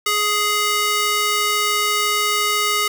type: tone with high-pass filter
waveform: square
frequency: 417 Hz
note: G#4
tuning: 7 cents sharp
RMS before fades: -19 dBFS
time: 0.06-2.88 s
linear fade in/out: 5 ms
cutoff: 1300 Hz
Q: 0.77
effects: none